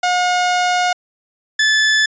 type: tone pair in turn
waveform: sawtooth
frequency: 720 / 1736.4 Hz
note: F#5 / A6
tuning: -47 / -23 cents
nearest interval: octave + minor third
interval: 1524 cents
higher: second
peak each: -10 / -8 dBFS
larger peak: second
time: 0.03-0.93 / 1.59-2.06 s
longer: first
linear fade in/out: 5 ms
effects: resampled to 16000 Hz